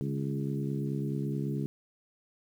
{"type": "harmonic tone with a mistuned harmonic", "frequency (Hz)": 69.3, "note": "C#2", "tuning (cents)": 0, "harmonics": [2, 3, 4, 5, 6], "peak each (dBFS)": [-32, -36, -38, -40, -42], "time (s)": [0.01, 1.66], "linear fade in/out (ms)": 0, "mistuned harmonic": 2, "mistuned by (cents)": 53, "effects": ["10-bit"]}